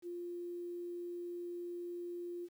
sine tone with quantisation, 349.2 Hz, F4, in tune, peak -40 dBFS, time 0.02-2.49 s, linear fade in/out 50 ms, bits 11, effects none

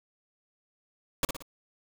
pink noise with echo, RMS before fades -25 dBFS, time 1.23-1.25 s, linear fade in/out 2 ms, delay 58 ms, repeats 3, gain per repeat -7 dB, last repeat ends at 1.424 s, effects none

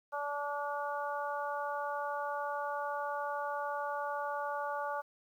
harmonic tone, 288.8 Hz, D4, 29 cents flat, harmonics 2 / 3 / 4 / 5, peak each -39 / -38 / -40 / -42 dBFS, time 0.12-5.02 s, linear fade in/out 20 ms, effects 11-bit

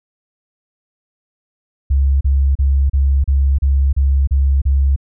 sine tone bursts, 68.5 Hz, C#2, 20 cents flat, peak -10 dBFS, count 9, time 1.9-4.962 s, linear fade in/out 10 ms, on 310 ms, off 34 ms, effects none

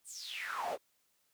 brown noise with high-pass filter sweep, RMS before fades -40 dBFS, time 0.04-0.78 s, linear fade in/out 50 ms, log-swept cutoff 9600 to 480 Hz, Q 8.5, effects white hiss -75 dBFS RMS until 1.33 s

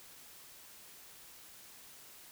silence, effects white hiss -55 dBFS RMS until 2.31 s

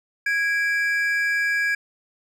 triangle tone pair together, 1650 / 2333 Hz, G#6 / D7, -12 / -12 cents, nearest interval tritone, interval 600 cents, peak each -19 / -24 dBFS, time 0.26-1.75 s, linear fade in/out 5 ms, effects none

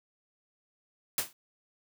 white noise with exponential decay, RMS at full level -25 dBFS, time 1.18-1.33 s, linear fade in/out 2 ms, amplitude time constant 32 ms, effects none

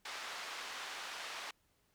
pink band-pass noise, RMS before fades -45 dBFS, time 0.05-1.51 s, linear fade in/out 5 ms, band 940 to 5000 Hz, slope 12 dB/octave, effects pink hiss -75 dBFS RMS until 1.94 s

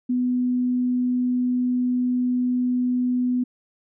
sine tone, 248.9 Hz, B3, 14 cents sharp, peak -19 dBFS, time 0.09-3.44 s, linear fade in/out 10 ms, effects none

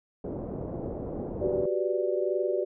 white low-pass noise, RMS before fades -35 dBFS, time 0.24-1.66 s, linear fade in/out 5 ms, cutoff 550 Hz, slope 24 dB/octave
sine chord, G major seventh, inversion third, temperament equal, 370 / 392 / 493.9 / 587.3 Hz, F#4 / G4 / B4 / D5, 0 / 0 / 0 / 0 cents, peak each -29 / -31 / -33 / -30 dBFS, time 1.41-2.65 s, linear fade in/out 20 ms
effects none

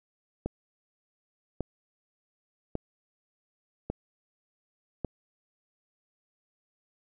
click train, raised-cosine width 2 ms, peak -17 dBFS, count 5, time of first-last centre 0.46-5.047 s, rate 0.872 Hz, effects none

